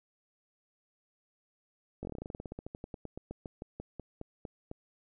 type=slowing click train; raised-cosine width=2 ms; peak=-27 dBFS; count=29; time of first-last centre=2.03-4.714 s; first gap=20 ms; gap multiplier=1.1; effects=none